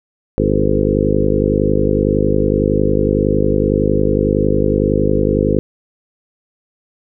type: harmonic tone with a mistuned harmonic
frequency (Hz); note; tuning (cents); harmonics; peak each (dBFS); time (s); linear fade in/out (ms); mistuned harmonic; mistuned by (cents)
50.9; G#1; -34; 1 / 2 / 3 / 4 / 5 / 6 / 7 / 8 / 9 / 10; -21 / -21 / -21 / -21 / -21 / -21 / -21 / -21 / -21 / -21; 0.38-5.59; 0; 9; -25
effects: none